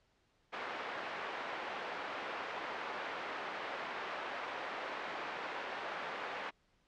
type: band-pass noise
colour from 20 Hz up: pink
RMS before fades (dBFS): -42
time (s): 0.52-6.51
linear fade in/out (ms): 20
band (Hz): 590 to 2200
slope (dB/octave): 12
effects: pink hiss -74 dBFS RMS until 6.87 s + low-pass 5000 Hz 12 dB/octave